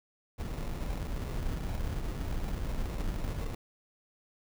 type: noise with sample-and-hold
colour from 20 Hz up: brown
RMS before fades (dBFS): -34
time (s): 0.38-3.55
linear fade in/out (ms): 5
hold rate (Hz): 1575
effects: none